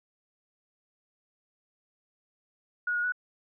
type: tone with pitch steps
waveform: sine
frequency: 1451 / 1441 / 1475 Hz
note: F#6 / F#6 / F#6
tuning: -34 / -46 / -6 cents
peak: -26 dBFS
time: 2.87-3.122 s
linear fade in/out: 5 ms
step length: 84 ms
effects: none